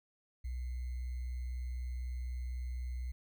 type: tone with sample-and-hold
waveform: sine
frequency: 62 Hz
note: B1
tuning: 7 cents sharp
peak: -36 dBFS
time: 0.44-3.12 s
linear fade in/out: 10 ms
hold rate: 2100 Hz
effects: none